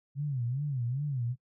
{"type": "tone with vibrato", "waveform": "sine", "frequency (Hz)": 132.3, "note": "C3", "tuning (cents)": 20, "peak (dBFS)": -29, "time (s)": [0.15, 1.36], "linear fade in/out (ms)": 50, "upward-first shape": "sine", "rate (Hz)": 2.5, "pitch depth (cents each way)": 200, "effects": ["noise-tail reverb RT60 0.1 s tail -21 dB re dry"]}